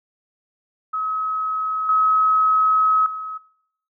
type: tone with level steps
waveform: sine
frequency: 1279 Hz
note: D#6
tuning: 47 cents sharp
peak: -21 / -14 / -28 dBFS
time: 0.93-3.38 s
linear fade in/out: 10 ms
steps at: 1.89 / 3.06 s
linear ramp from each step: 2 ms
effects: noise-tail reverb RT60 0.8 s tail -23 dB re dry